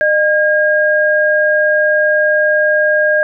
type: tone pair together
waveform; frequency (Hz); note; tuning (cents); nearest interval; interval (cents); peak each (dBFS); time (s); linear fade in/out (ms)
sine; 608.3 / 1624; D#5 / G#6; -39 / -39; octave + perfect fourth; 1700; -12; 0.01-3.23; 0
effects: none